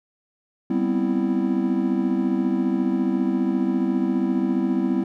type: chord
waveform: triangle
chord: C major seventh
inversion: second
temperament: equal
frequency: 196 / 246.9 / 261.6 / 329.6 Hz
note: G3 / B3 / C4 / E4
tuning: 0 / 0 / 0 / 0 cents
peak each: -23 dBFS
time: 0.7-5.04 s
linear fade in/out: 5 ms
effects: none